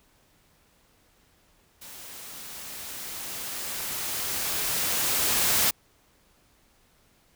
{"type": "noise with level ramp", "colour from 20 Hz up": "white", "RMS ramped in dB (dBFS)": [-44, -22], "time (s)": [1.81, 5.71], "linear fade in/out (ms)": 10, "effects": ["pink hiss -63 dBFS RMS until 7.35 s"]}